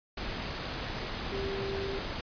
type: tone in noise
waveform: sine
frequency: 392 Hz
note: G4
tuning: in tune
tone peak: -34 dBFS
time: 1.32-1.99 s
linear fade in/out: 5 ms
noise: pink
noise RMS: -36 dBFS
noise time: 0.17-2.21 s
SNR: -1 dB
effects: resampled to 11025 Hz